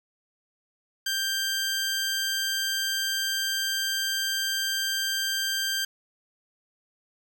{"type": "tone", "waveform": "15% pulse", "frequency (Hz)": 1580, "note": "G6", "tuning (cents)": 13, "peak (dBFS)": -19, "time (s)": [1.06, 5.85], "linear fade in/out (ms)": 5, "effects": []}